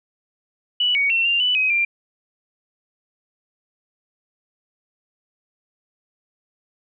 sine tone with pitch steps, 2954 / 2242 / 2709 / 2787 / 2979 / 2529 / 2378 Hz, F#7 / C#7 / E7 / F7 / F#7 / D#7 / D7, -3 / +19 / +47 / -4 / +11 / +28 / +21 cents, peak -16 dBFS, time 0.8-1.85 s, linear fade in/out 5 ms, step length 150 ms, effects none

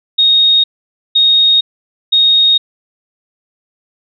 sine tone bursts, 3729 Hz, A#7, in tune, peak -6 dBFS, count 3, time 0.18-2.58 s, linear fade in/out 10 ms, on 460 ms, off 510 ms, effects none

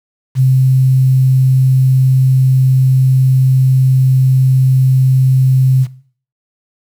sine tone with quantisation, 130.81 Hz, C3, in tune, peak -6 dBFS, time 0.35-5.87 s, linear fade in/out 50 ms, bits 6, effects noise-tail reverb RT60 0.5 s tail -18 dB re dry

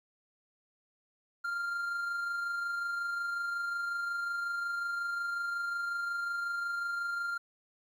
triangle tone with amplitude modulation, 1394 Hz, F6, 4 cents flat, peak -29 dBFS, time 1.44-7.38 s, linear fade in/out 10 ms, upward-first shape sine, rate 25.5 Hz, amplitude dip 30%, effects 11-bit

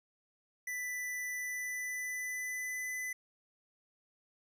square tone with pitch glide, 1986 to 2007 Hz, B6 to B6, +9 to +27 cents, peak -37 dBFS, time 0.67-3.13 s, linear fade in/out 5 ms, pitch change +18 cents, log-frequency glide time 1.33-2.92 s, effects none

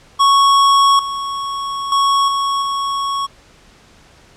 square tone with level steps, 1108 Hz, C#6, 1 cent flat, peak -9 / -21 / -12 / -16 / -18 dBFS, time 0.19-3.27 s, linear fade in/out 20 ms, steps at 0.99 / 1.92 / 2.28 / 2.62 s, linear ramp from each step 2 ms, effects pink hiss -47 dBFS RMS until 4.36 s + low-pass 7000 Hz 12 dB/octave

